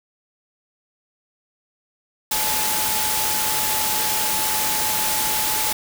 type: tone in noise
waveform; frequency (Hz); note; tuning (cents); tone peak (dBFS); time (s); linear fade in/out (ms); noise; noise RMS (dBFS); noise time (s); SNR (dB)
sine; 862; A5; -36; -28; 2.31-5.73; 5; white; -22; 2.31-5.73; -9
effects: none